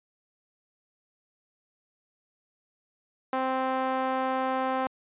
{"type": "tone with band-pass filter", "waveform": "sawtooth", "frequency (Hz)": 261.3, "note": "C4", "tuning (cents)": -2, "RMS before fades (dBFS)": -28, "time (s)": [3.33, 4.87], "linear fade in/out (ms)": 0, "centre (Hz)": 890, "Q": 1.4, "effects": ["resampled to 8000 Hz"]}